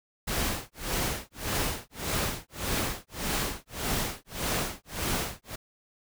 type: noise with tremolo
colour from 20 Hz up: pink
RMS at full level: -28 dBFS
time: 0.27-5.56 s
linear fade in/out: 10 ms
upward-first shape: sine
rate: 1.7 Hz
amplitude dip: 100%
effects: none